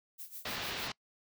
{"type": "noise with tremolo", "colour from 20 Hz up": "violet", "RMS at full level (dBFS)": -44, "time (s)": [0.18, 0.89], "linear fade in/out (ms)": 20, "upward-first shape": "sine", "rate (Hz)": 6.6, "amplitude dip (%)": 80}
{"type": "low-pass noise", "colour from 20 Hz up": "white", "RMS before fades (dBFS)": -39, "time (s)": [0.45, 0.92], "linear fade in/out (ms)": 5, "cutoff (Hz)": 4600, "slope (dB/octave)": 24}
{"effects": ["noise-tail reverb RT60 0.1 s tail -24 dB re dry"]}